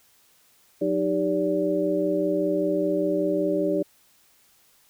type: tone cluster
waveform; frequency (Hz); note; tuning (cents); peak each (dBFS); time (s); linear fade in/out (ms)
sine; 181.8 / 309.9 / 395 / 576; F#3 / D#4 / G4 / D5; -30 / -7 / +13 / -34; -32 / -25 / -26 / -26; 0.81-3.83; 10
effects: white hiss -60 dBFS RMS until 4.89 s